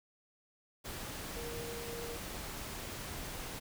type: tone in noise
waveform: sine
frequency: 469 Hz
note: A#4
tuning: 11 cents sharp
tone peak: -43 dBFS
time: 1.35-2.18 s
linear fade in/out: 20 ms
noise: pink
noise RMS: -43 dBFS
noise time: 0.84-3.6 s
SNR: -3 dB
effects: none